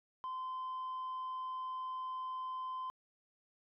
sine tone, 1031 Hz, C6, 26 cents flat, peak -36 dBFS, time 0.24-2.9 s, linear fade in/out 0 ms, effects tanh soft clip ceiling -37 dBFS

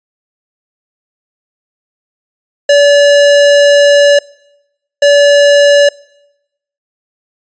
square tone bursts at uneven times, 574 Hz, D5, 40 cents flat, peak -4 dBFS, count 2, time 2.69-4.19 / 5.02-5.89 s, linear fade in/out 5 ms, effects noise-tail reverb RT60 0.9 s tail -25 dB re dry + resampled to 16000 Hz

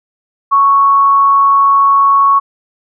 sine tone with amplitude modulation, 1108.7 Hz, C#6, in tune, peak -4 dBFS, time 0.51-2.4 s, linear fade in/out 20 ms, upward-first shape sine, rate 213 Hz, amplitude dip 30%, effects none

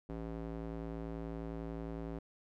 square tone with band-pass filter, 55.6 Hz, A1, 19 cents sharp, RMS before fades -42 dBFS, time 0.09-2.19 s, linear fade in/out 5 ms, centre 340 Hz, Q 0.87, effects none

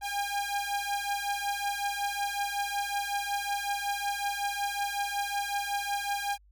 sawtooth beating tone pair, 805 / 810.4 Hz, G5 / G#5, +46 / -43 cents, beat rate 5.4 Hz, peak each -29 dBFS, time 0.01-6.38 s, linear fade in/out 50 ms, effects added 50 Hz sine -57 dBFS peak until 6.51 s

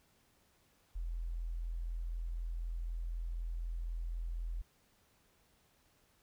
sine tone, 42 Hz, E1, 33 cents sharp, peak -36 dBFS, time 0.95-4.62 s, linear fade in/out 10 ms, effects pink hiss -71 dBFS RMS until 6.22 s

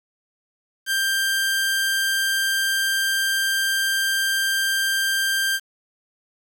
sawtooth tone, 1582 Hz, G6, 15 cents sharp, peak -16 dBFS, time 0.86-5.6 s, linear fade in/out 50 ms, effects 7-bit

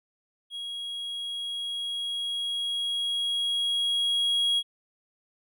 triangle tone with level ramp, 3300 Hz, G#7, 12 cents flat, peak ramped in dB -32 to -20 dBFS, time 0.5-4.63 s, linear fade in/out 50 ms, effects none

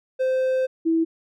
triangle / sine tone pair in turn, 519 / 326.9 Hz, C5 / E4, -14 / -14 cents, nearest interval minor sixth, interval 800 cents, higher first, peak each -17 dBFS, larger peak neither, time 0.19-0.67 / 0.85-1.05 s, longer first, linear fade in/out 20 ms, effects none

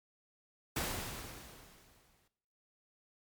pink noise with exponential decay, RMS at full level -34 dBFS, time 0.76-2.28 s, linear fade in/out 5 ms, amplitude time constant 330 ms, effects noise-tail reverb RT60 0.8 s tail -17 dB re dry + MP3 96 kbps

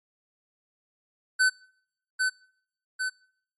square tone with echo, 1516 Hz, F#6, 42 cents sharp, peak -19 dBFS, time 1.39-1.5 s, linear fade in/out 20 ms, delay 800 ms, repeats 2, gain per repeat -4 dB, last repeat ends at 3.1 s, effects noise-tail reverb RT60 0.7 s tail -26 dB re dry + MP3 48 kbps

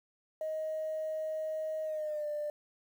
sine tone with pitch glide, 627 to 595.2 Hz, D#5 to D5, +13 to +23 cents, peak -32 dBFS, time 0.41-2.5 s, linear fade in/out 2 ms, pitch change -90 cents, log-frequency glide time 1.84-2.27 s, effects tanh soft clip ceiling -29 dBFS + 10-bit

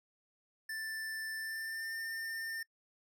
square tone with pitch glide, 1768 to 1804.1 Hz, A6 to A6, +8 to +43 cents, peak -39 dBFS, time 0.69-2.63 s, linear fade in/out 5 ms, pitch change +35 cents, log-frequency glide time 1.35-1.95 s, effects noise-tail reverb RT60 0.1 s tail -25 dB re dry

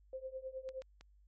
sine tone with tremolo, 523.3 Hz, C5, in tune, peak -38 dBFS, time 0.13-0.82 s, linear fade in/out 2 ms, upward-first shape triangle, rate 9.6 Hz, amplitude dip 95%
clicks, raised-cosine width 0.2 ms, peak -37 dBFS, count 3, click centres 0.69 / 0.82 / 1.01 s
effects added 50 Hz sine -62 dBFS peak until 1.27 s + MP3 32 kbps

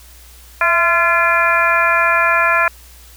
harmonic tone with a mistuned harmonic, 343.4 Hz, F4, 29 cents flat, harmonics 2 / 3 / 4 / 5 / 6 / 7, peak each -20 / -18 / -16 / -17 / -26 / -18 dBFS, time 0.61-2.68 s, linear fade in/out 2 ms, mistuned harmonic 2, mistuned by -54 cents, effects added 60 Hz sine -41 dBFS peak until 3.16 s + white hiss -44 dBFS RMS until 3.16 s

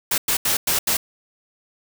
white noise bursts at uneven times, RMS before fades -20 dBFS, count 5, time 0.11-0.18 / 0.28-0.37 / 0.45-0.57 / 0.67-0.79 / 0.87-0.97 s, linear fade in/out 5 ms, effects none

